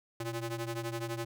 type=ring-modulated tone; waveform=sawtooth; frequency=231.9 Hz; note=A#3; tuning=9 cents flat; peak=-28 dBFS; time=0.2-1.25 s; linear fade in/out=5 ms; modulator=110 Hz; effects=none

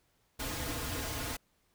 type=noise with comb filter; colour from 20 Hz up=pink; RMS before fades=-37 dBFS; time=0.39-1.37 s; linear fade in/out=10 ms; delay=5.2 ms; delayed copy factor=-0.85; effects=pink hiss -73 dBFS RMS until 1.74 s

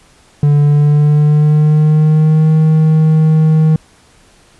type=tone with pitch glide; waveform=triangle; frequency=145.8 to 157.17 Hz; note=D3 to D#3; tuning=-12 to +18 cents; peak=-4 dBFS; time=0.43-3.76 s; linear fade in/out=2 ms; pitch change=+130 cents; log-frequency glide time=0.61-2.5 s; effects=pink hiss -47 dBFS RMS until 4.59 s + resampled to 24000 Hz

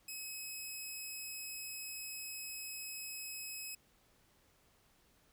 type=tone; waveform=10% pulse; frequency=2559 Hz; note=D#7; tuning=48 cents sharp; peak=-34 dBFS; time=0.08-3.75 s; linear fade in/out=5 ms; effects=pink hiss -70 dBFS RMS until 5.32 s

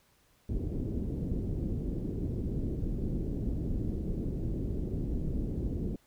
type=low-pass noise; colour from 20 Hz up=pink; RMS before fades=-33 dBFS; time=0.49-5.96 s; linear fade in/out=5 ms; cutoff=370 Hz; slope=24 dB/octave; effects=pink hiss -67 dBFS RMS until 6.06 s

